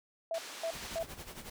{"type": "tone bursts", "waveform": "sine", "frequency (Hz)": 660, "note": "E5", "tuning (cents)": 2, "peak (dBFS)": -32, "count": 3, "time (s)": [0.31, 1.029], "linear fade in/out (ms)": 2, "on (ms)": 73, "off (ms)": 250}
{"type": "band-pass noise", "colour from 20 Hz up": "white", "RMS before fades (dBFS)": -46, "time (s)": [0.34, 0.99], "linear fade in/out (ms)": 5, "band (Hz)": [290, 5700], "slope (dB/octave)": 12}
{"type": "noise with tremolo", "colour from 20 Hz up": "pink", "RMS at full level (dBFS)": -44, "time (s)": [0.73, 1.5], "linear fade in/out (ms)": 5, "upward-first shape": "sine", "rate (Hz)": 11, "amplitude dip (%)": 70}
{"effects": []}